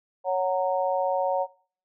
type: chord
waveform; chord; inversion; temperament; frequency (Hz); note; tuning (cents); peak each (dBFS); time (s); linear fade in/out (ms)
sine; F# major; second; just; 555 / 740 / 925; C#5 / F#5 / A#5; +2 / 0 / -14; -25 / -27 / -30; 0.24-1.47; 50
effects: noise-tail reverb RT60 0.5 s tail -21 dB re dry